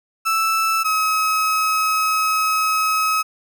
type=tone pair in turn; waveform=35% pulse; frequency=1318.5 / 1278 Hz; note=E6 / D#6; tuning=0 / +46 cents; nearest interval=minor second; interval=54 cents; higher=first; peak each=-15 dBFS; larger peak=neither; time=0.25-0.84 / 0.84-3.23 s; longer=second; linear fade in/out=20 ms; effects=none